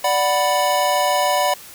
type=chord; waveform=square; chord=B minor; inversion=first; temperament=equal; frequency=587.3 / 740 / 987.8 Hz; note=D5 / F#5 / B5; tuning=0 / 0 / 0 cents; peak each=-21 dBFS; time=0.04-1.54 s; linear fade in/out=5 ms; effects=white hiss -40 dBFS RMS until 1.74 s